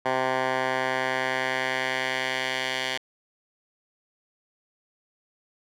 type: tone with band-pass filter sweep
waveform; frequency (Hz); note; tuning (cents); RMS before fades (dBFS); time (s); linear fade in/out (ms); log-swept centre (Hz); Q
10% pulse; 130; C3; -11; -27; 0.05-2.98; 10; 1100 to 2900; 1.3
effects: none